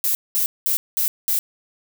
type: noise bursts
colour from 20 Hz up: violet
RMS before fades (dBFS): -20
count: 5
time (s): 0.04-1.39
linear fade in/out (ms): 0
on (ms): 110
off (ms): 200
effects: none